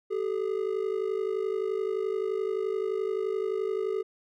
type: ring-modulated tone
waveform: triangle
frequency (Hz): 410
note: G#4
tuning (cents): -22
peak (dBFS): -22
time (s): 0.1-4.03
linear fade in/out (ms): 20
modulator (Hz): 25.8
effects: none